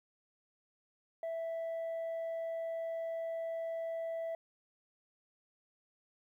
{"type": "tone", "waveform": "sine", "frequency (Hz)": 659.3, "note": "E5", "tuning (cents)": 0, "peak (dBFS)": -33, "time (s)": [1.23, 4.35], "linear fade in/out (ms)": 2, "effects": ["tanh soft clip ceiling -35 dBFS", "12-bit"]}